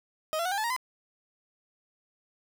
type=tone with pitch steps; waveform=30% pulse; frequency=626 / 678.7 / 735.9 / 797.9 / 865.1 / 937.9 / 1016.9 Hz; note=D#5 / F5 / F#5 / G5 / A5 / A#5 / C6; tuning=+10 / -50 / -10 / +30 / -30 / +10 / -50 cents; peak=-25 dBFS; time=0.33-0.764 s; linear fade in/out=0 ms; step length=62 ms; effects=none